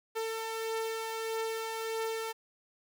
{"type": "beating tone pair", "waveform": "sawtooth", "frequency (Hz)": [446.3, 447.9], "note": ["A4", "A4"], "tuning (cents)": [25, 31], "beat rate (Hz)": 1.6, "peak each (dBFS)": [-38, -30], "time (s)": [0.15, 2.33], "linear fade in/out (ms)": 20, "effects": []}